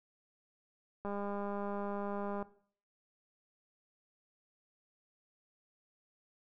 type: click train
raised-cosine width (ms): 1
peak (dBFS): -27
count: 279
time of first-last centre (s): 1.05-2.426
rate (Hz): 202
effects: noise-tail reverb RT60 0.5 s tail -17 dB re dry